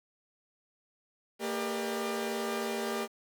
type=tone cluster; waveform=sawtooth; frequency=228.2 / 398.6 / 479.6 / 599 Hz; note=A#3 / G4 / A#4 / D5; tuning=-37 / +29 / +49 / +34 cents; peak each=-33 / -31 / -37 / -36 dBFS; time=1.39-3.08 s; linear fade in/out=50 ms; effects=10-bit